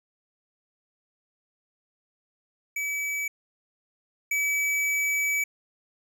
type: tone pair in turn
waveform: square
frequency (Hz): 2290 / 2290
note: D7 / D7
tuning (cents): -44 / -44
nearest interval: unison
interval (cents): 0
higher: neither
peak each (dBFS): -28 / -24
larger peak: second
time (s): 2.76-3.28 / 4.31-5.44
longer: second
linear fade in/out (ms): 5
effects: none